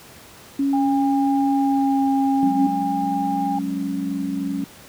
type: tone with pitch glide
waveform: sine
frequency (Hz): 277.2 to 272.4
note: C#4 to C#4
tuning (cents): 0 to -30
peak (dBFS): -17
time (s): 0.59-2.67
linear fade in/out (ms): 5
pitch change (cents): -30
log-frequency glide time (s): 1.52-2.09
type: tone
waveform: sine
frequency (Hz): 808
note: G#5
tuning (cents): -48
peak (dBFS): -22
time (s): 0.73-3.59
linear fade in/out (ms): 5
type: chord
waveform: sine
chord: F# suspended second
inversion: none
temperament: just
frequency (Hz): 185 / 208.1 / 277.5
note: F#3 / G#3 / C#4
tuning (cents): 0 / +4 / +2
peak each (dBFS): -28 / -29 / -24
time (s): 2.43-4.64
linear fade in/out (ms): 0
effects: pink hiss -44 dBFS RMS until 4.88 s + high-pass 80 Hz 12 dB/octave